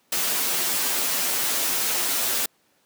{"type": "noise with comb filter", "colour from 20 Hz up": "white", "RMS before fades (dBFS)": -24, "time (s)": [0.12, 2.46], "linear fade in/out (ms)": 5, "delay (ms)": 9.7, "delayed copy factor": -0.85, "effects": ["pink hiss -64 dBFS RMS until 2.85 s", "high-pass 200 Hz 12 dB/octave"]}